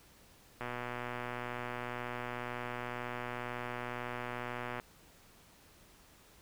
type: click train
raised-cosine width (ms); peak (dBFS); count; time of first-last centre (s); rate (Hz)
0.5; -24; 512; 0.61-4.799; 122
effects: pink hiss -61 dBFS RMS until 6.41 s